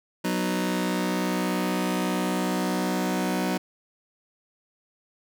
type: chord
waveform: sawtooth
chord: B major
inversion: second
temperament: just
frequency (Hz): 185.21 / 246.9 / 308.7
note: F#3 / B3 / D#4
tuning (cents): +2 / 0 / -14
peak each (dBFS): -23 / -26 / -26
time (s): 0.24-3.58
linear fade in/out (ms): 10
effects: none